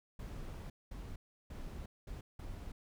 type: noise bursts at uneven times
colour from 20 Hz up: brown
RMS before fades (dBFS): -45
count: 5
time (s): 0.19-0.7 / 0.91-1.16 / 1.5-1.86 / 2.07-2.21 / 2.39-2.72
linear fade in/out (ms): 5
effects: none